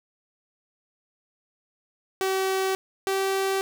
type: tone pair in turn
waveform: sawtooth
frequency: 381.8 / 386.9 Hz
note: G4 / G4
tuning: -46 / -23 cents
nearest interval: unison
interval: 23 cents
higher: second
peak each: -19 dBFS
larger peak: neither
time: 2.21-2.75 / 3.07-3.61 s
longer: neither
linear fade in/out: 0 ms
effects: none